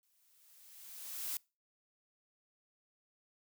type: noise with exponential growth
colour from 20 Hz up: blue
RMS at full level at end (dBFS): -37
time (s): 0.03-1.37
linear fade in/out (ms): 1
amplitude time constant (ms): 290
effects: noise-tail reverb RT60 0.3 s tail -25 dB re dry